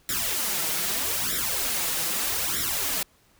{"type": "noise with flanger", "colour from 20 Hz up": "white", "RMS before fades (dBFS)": -27, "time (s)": [0.09, 3.03], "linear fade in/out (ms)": 2, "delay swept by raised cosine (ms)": [0.54, 6.34], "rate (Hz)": 0.8, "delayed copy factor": 0.9, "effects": ["pink hiss -61 dBFS RMS until 3.39 s"]}